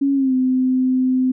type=tone with pitch glide; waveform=sine; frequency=277.2 to 257.1 Hz; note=C#4 to C4; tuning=0 to -30 cents; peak=-14 dBFS; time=0.01-1.32 s; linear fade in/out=10 ms; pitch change=-130 cents; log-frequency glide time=0.14-0.34 s; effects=none